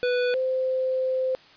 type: tone pair in turn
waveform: square / sine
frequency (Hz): 493.9 / 518.5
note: B4 / C5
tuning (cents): 0 / -16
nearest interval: minor second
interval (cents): 84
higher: second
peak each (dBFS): -22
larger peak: neither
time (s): 0.03-0.34 / 0.34-1.35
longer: second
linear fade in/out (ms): 0
effects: white hiss -52 dBFS RMS until 1.56 s + resampled to 11025 Hz